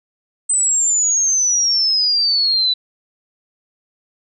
sine exponential sweep, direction down, 8190 to 3951 Hz, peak -13 dBFS, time 0.49-2.74 s, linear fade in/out 10 ms, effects none

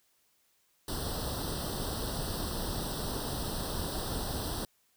pink noise with comb filter, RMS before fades -35 dBFS, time 0.88-4.65 s, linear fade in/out 2 ms, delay 0.22 ms, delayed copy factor +0.95, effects white hiss -71 dBFS RMS until 4.96 s

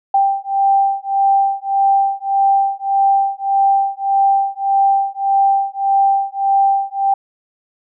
sine beating tone pair, 786 / 787.7 Hz, G5 / G5, +4 / +8 cents, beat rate 1.7 Hz, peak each -15 dBFS, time 0.14-7.14 s, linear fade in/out 5 ms, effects none

